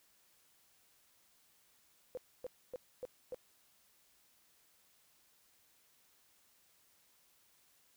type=tone bursts; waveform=sine; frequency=505 Hz; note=B4; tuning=39 cents sharp; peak=-39 dBFS; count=5; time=2.15-3.345 s; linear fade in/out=0 ms; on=23 ms; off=270 ms; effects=white hiss -70 dBFS RMS until 7.96 s